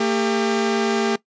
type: tone pair together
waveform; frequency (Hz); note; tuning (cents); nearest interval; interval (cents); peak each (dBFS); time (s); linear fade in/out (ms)
sawtooth; 226.3 / 399.2; A3 / G4; +49 / +32; minor seventh; 983; -17; 0-1.16; 5
effects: noise-tail reverb RT60 0.1 s tail -19 dB re dry + resampled to 16000 Hz